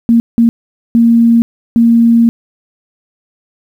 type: tone bursts at uneven times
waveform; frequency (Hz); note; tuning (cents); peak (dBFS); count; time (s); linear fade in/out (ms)
sine; 232.2; A#3; -7; -4; 4; 0.09-0.2 / 0.38-0.49 / 0.95-1.42 / 1.76-2.29; 0
effects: 7-bit